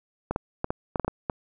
clicks, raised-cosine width 1 ms, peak -12 dBFS, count 9, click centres 0.31 / 0.361 / 0.644 / 0.705 / 0.958 / 0.997 / 1.047 / 1.08 / 1.298 s, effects none

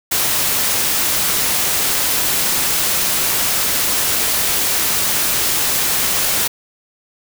white noise, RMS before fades -17 dBFS, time 0.11-6.48 s, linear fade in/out 10 ms, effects none

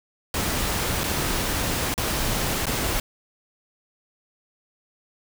pink noise with dropouts, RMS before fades -25 dBFS, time 0.34-3 s, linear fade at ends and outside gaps 2 ms, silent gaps 1.035-1.039 / 1.941-1.978 / 2.657-2.667 s, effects none

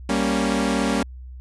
sawtooth chord, G diminished, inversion none, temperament equal, 196 / 233.1 / 277.2 Hz, G3 / Bb3 / Db4, 0 / 0 / 0 cents, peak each -20 dBFS, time 0.09-1.03 s, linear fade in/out 5 ms, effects added 63 Hz sine -35 dBFS peak until 1.4 s + resampled to 24000 Hz

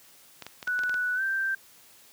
clicks, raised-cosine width 0.2 ms, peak -21 dBFS, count 8, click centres 0.423 / 0.466 / 0.628 / 0.676 / 0.791 / 0.836 / 0.895 / 0.942 s
sine tone with pitch glide, 1480 to 1568 Hz, F#6 to G6, 0 to 0 cents, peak -25 dBFS, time 0.67-1.55 s, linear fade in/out 5 ms, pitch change +100 cents, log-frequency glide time 1.15-1.22 s
effects white hiss -55 dBFS RMS until 2.12 s + high-pass 80 Hz 12 dB/octave

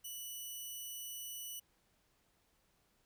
5% pulse tone, 2960 Hz, F#7, in tune, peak -35 dBFS, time 0.04-1.6 s, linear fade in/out 10 ms, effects pink hiss -75 dBFS RMS until 3.05 s

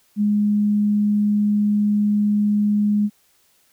sine tone, 207.7 Hz, G#3, in tune, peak -15 dBFS, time 0.16-3.1 s, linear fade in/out 50 ms, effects white hiss -60 dBFS RMS until 3.72 s

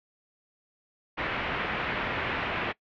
white low-pass noise, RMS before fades -31 dBFS, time 1.17-2.73 s, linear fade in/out 20 ms, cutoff 2600 Hz, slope 24 dB/octave, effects noise-tail reverb RT60 0.1 s tail -22 dB re dry + low-pass 4000 Hz 12 dB/octave

